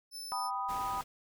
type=tone; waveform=sawtooth; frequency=5274 Hz; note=E8; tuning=in tune; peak=-38 dBFS; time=0.11-0.51 s; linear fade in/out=50 ms
type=chord; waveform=sine; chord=G augmented; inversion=none; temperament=equal; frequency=784 / 987.8 / 1244.5 Hz; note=G5 / B5 / D#6; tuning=0 / 0 / 0 cents; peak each=-38 / -36 / -37 dBFS; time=0.32-1.01 s; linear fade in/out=0 ms
type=noise; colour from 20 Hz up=pink; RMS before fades=-46 dBFS; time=0.68-1.04 s; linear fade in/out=20 ms
effects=none